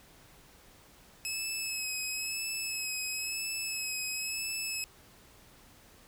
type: tone with vibrato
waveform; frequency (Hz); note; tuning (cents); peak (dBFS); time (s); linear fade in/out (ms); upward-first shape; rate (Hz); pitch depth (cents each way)
15% pulse; 2578; E7; -39; -26; 1.25-4.84; 0; sine; 0.99; 30
effects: pink hiss -58 dBFS RMS until 6.07 s